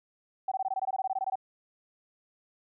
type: tone bursts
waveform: sine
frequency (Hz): 765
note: G5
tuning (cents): -42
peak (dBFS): -27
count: 16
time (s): 0.48-1.356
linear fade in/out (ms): 5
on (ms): 36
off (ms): 20
effects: none